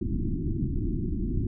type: low-pass noise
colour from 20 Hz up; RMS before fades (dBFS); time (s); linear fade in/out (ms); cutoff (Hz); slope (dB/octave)
pink; -28; 0.01-1.47; 5; 360; 96
effects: none